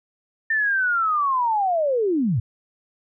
sine linear sweep, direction down, 1803 to 95.9 Hz, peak -18 dBFS, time 0.5-2.4 s, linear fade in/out 5 ms, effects none

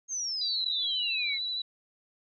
sine exponential sweep, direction down, 6510 to 2119 Hz, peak -30 dBFS, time 0.08-1.39 s, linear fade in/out 50 ms
sine tone with vibrato, 3950 Hz, B7, in tune, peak -30 dBFS, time 0.41-1.62 s, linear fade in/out 5 ms, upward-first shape triangle, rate 13 Hz, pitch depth 27 cents each way
effects none

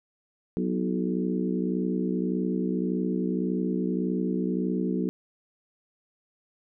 harmonic tone with a mistuned harmonic, 61.74 Hz, B1, in tune, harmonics 3 / 4 / 5 / 6 / 7, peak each -28 / -30 / -32 / -34 / -35 dBFS, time 0.57-5.09 s, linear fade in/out 0 ms, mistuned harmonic 5, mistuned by +47 cents, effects none

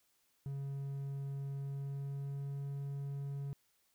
triangle tone with pitch glide, 138.59 to 139.96 Hz, C#3 to C#3, 0 to +17 cents, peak -36 dBFS, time 0.46-3.53 s, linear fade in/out 0 ms, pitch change +17 cents, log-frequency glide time 1.55-2.66 s, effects white hiss -75 dBFS RMS until 3.94 s

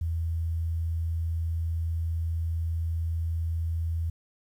sine tone, 82.41 Hz, E2, in tune, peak -26 dBFS, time 0.01-4.1 s, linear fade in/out 5 ms, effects 10-bit

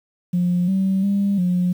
sine tone with pitch steps, 177.4 / 191.5 / 199.7 / 179.3 Hz, F3 / G3 / G3 / F3, +27 / -40 / +32 / +46 cents, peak -15 dBFS, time 0.33-1.73 s, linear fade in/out 10 ms, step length 350 ms, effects tanh soft clip ceiling -12 dBFS + 8-bit

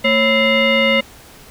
sine tone with frequency modulation, 1318.5 Hz, E6, in tune, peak -11 dBFS, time 0.04-1.01 s, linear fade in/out 10 ms, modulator 772 Hz, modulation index 2.1, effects pink hiss -42 dBFS RMS until 1.5 s

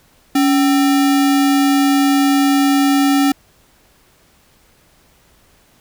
sine tone with sample-and-hold, 280 Hz, C#4, 18 cents sharp, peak -10 dBFS, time 0.35-3.32 s, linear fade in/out 5 ms, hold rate 1050 Hz, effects pink hiss -53 dBFS RMS until 5.8 s

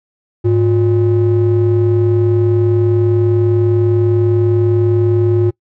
triangle ring-modulated tone, 230 Hz, A#3, 23 cents flat, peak -3 dBFS, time 0.44-5.51 s, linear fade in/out 20 ms, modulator 125 Hz, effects noise-tail reverb RT60 0.1 s tail -25 dB re dry + tanh soft clip ceiling -4 dBFS

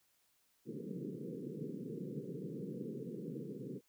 pink band-pass noise, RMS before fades -44 dBFS, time 0.65-3.81 s, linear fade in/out 50 ms, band 130 to 490 Hz, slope 96 dB/octave, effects white hiss -75 dBFS RMS until 3.88 s

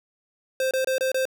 square tone bursts, 523.3 Hz, C5, in tune, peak -22 dBFS, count 5, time 0.6-1.254 s, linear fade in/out 2 ms, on 110 ms, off 26 ms, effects 10-bit

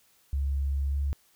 sine tone with pitch glide, 69.3 to 70.39 Hz, C#2 to C#2, 0 to +27 cents, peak -25 dBFS, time 0.33-1.13 s, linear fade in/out 0 ms, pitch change +27 cents, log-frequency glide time 0.9-0.95 s, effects white hiss -64 dBFS RMS until 1.35 s

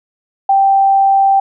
sine tone, 783 Hz, G5, 2 cents flat, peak -7 dBFS, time 0.49-1.4 s, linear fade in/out 5 ms, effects none

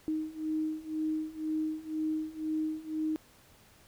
sine beating tone pair, 311.1 / 313.1 Hz, D#4 / D#4, 0 / +11 cents, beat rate 2 Hz, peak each -35 / -33 dBFS, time 0.08-3.16 s, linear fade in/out 0 ms, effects pink hiss -60 dBFS RMS until 3.87 s

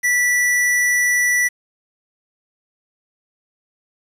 square tone, 1962 Hz, B6, 12 cents flat, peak -15 dBFS, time 0.03-1.49 s, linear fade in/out 20 ms, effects resampled to 32000 Hz + 7-bit

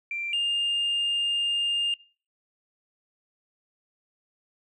sine tone pair in turn, 2360 / 2813 Hz, D7 / F7, +8 / +12 cents, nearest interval minor third, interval 304 cents, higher second, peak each -28 / -21 dBFS, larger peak second, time 0.11-0.33 / 0.33-1.94 s, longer second, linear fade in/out 2 ms, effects noise-tail reverb RT60 0.4 s tail -24 dB re dry + tanh soft clip ceiling -21 dBFS

